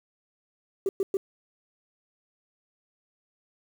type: tone bursts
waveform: sine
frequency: 388.8 Hz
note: G4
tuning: 14 cents flat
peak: -21 dBFS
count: 3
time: 0.86-1.17 s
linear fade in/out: 2 ms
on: 30 ms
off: 110 ms
effects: tanh soft clip ceiling -18 dBFS + 8-bit